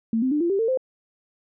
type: tone with pitch steps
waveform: sine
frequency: 225.8 / 259.4 / 297.9 / 342.2 / 393.1 / 451.6 / 518.8 Hz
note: A3 / C4 / D4 / F4 / G4 / A4 / C5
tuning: +45 / -15 / +25 / -35 / +5 / +45 / -15 cents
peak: -19 dBFS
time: 0.13-0.774 s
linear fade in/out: 2 ms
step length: 92 ms
effects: none

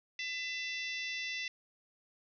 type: harmonic tone with a mistuned harmonic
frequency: 670 Hz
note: E5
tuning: 28 cents sharp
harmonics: 3 / 4 / 5 / 6 / 7 / 8 / 9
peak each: -40 / -40 / -45 / -50 / -49 / -49 / -52 dBFS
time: 0.19-1.48 s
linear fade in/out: 2 ms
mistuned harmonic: 5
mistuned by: +74 cents
effects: none

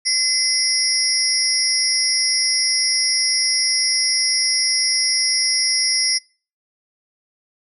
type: tone cluster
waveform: sine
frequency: 2044 / 4932 / 5280 / 5620 / 9710 Hz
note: C7 / D#8 / E8 / F8 / D#9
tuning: -41 / -16 / +2 / +10 / -43 cents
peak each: -25 / -24 / -20 / -21 / -25 dBFS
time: 0.05-6.19 s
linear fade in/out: 20 ms
effects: noise-tail reverb RT60 0.4 s tail -26 dB re dry

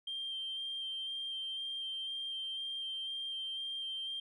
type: tone with vibrato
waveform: sine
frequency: 3165 Hz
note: G7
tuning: 16 cents sharp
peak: -36 dBFS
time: 0.07-4.2 s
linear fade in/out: 5 ms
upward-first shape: square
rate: 2 Hz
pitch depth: 10 cents each way
effects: tanh soft clip ceiling -33 dBFS

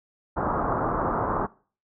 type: low-pass noise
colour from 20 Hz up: white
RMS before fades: -26 dBFS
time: 0.36-1.47 s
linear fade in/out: 20 ms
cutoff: 1300 Hz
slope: 48 dB/octave
effects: noise-tail reverb RT60 0.4 s tail -21 dB re dry

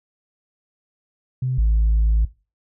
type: tone pair in turn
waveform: sine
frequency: 128.7 / 54.38 Hz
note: C3 / A1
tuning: -28 / -20 cents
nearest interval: octave + minor third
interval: 1492 cents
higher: first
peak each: -19 / -12 dBFS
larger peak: second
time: 1.42-1.58 / 1.58-2.25 s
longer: second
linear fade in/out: 5 ms
effects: noise-tail reverb RT60 0.3 s tail -20 dB re dry + tanh soft clip ceiling -12 dBFS

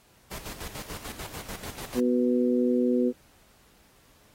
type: noise with tremolo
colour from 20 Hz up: pink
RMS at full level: -38 dBFS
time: 0.31-2 s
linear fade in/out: 5 ms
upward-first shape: square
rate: 6.8 Hz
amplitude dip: 60%
type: harmonic tone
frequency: 123.47 Hz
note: B2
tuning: in tune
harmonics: 2 / 3 / 4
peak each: -23 / -27 / -28 dBFS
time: 1.94-3.13 s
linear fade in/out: 50 ms
effects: pink hiss -60 dBFS RMS until 4.34 s + AAC 48 kbps

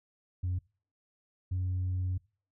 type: tone pair in turn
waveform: sine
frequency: 90.6 / 91.81 Hz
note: F#2 / F#2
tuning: -36 / -13 cents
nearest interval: unison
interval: 23 cents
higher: second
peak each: -27 dBFS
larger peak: neither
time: 0.43-0.59 / 1.51-2.18 s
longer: second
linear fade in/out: 10 ms
effects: noise-tail reverb RT60 0.4 s tail -25 dB re dry + tanh soft clip ceiling -27 dBFS

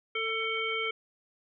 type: harmonic tone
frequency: 446.5 Hz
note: A4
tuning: 25 cents sharp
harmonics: 1 / 3 / 5 / 7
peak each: -35 / -36 / -32 / -36 dBFS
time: 0.15-0.91 s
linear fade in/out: 5 ms
effects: none

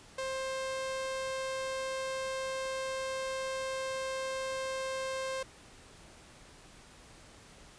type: tone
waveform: sawtooth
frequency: 528 Hz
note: C5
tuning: 16 cents sharp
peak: -30 dBFS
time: 0.18-5.43 s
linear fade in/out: 5 ms
effects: pink hiss -55 dBFS RMS until 7.78 s + resampled to 22050 Hz

